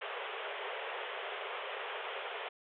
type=band-pass noise; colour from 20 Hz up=pink; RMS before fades=-41 dBFS; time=0.01-2.49 s; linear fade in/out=10 ms; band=400 to 3400 Hz; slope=96 dB/octave; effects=none